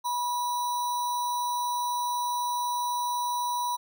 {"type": "tone with sample-and-hold", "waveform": "sine", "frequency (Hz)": 974, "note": "B5", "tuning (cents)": -24, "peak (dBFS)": -26, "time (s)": [0.04, 3.77], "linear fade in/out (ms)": 20, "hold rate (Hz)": 4900, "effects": []}